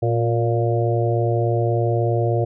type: harmonic tone with a mistuned harmonic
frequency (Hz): 116.54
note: A#2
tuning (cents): 0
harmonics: 1 / 3 / 4 / 5 / 6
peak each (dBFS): -19 / -24 / -25 / -26 / -27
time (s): 0.02-2.45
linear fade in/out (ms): 10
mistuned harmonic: 3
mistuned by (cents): +30
effects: none